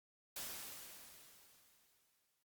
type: noise with exponential decay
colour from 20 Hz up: white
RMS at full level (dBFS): -44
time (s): 0.36-2.43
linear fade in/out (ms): 5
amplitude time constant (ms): 450
effects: Opus 48 kbps